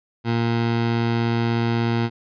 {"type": "tone", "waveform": "20% pulse", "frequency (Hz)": 116.54, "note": "A#2", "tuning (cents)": 0, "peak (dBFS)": -14, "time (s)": [0.24, 2.1], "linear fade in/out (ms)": 50, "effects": ["resampled to 11025 Hz"]}